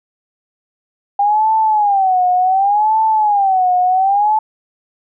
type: tone with vibrato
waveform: sine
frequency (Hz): 799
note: G5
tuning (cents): +33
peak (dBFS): -10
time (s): 1.19-4.39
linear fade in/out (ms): 5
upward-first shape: sine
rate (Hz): 0.68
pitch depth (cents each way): 170
effects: none